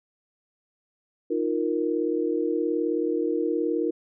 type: chord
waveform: sine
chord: Eb suspended second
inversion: none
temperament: just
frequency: 311.1 / 350 / 466.7 Hz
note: Eb4 / F4 / Bb4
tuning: 0 / +4 / +2 cents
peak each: -27 dBFS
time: 1.3-3.91 s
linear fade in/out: 10 ms
effects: none